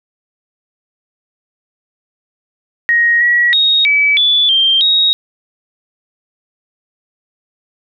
sine tone with pitch steps, 1879 / 1922 / 3747 / 2293 / 3458 / 3165 / 3776 Hz, A#6 / B6 / A#7 / D7 / A7 / G7 / A#7, +13 / -48 / +8 / -42 / -31 / +16 / +22 cents, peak -8 dBFS, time 2.89-5.13 s, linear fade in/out 0 ms, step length 320 ms, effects none

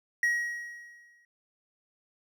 triangle tone with exponential decay, 1900 Hz, A#6, 33 cents sharp, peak -20 dBFS, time 0.23-1.25 s, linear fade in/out 2 ms, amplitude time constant 220 ms, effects none

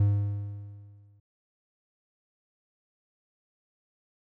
triangle tone with exponential decay, 101.7 Hz, G#2, 36 cents flat, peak -16 dBFS, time 0-1.2 s, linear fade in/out 5 ms, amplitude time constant 260 ms, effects none

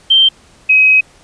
sine tone pair in turn, 3138 / 2537 Hz, G7 / D#7, +1 / +33 cents, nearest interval major third, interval 368 cents, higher first, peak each -5 dBFS, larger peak neither, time 0.1-0.29 / 0.69-1.01 s, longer second, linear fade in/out 10 ms, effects pink hiss -46 dBFS RMS until 1.23 s + resampled to 22050 Hz

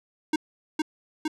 square tone with echo, 310.7 Hz, D#4, 2 cents flat, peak -21 dBFS, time 0.33-0.36 s, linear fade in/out 5 ms, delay 460 ms, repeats 2, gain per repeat -2 dB, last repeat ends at 1.28 s, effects low-pass 8000 Hz 12 dB/octave

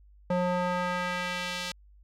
square tone with band-pass filter sweep, 179.2 Hz, F3, 45 cents sharp, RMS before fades -30 dBFS, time 0.3-1.72 s, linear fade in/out 5 ms, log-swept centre 560 to 4200 Hz, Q 1, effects added 50 Hz sine -53 dBFS peak until 2.03 s

